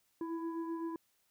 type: tone with frequency modulation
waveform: sine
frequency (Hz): 329.6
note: E4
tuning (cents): 0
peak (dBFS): -36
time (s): 0.21-0.96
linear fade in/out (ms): 2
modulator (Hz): 667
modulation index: 0.66
effects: white hiss -75 dBFS RMS until 1.3 s